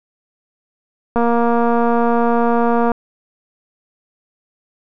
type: click train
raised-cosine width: 1 ms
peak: -4 dBFS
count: 414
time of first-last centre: 1.16-2.917 s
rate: 235 Hz
effects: none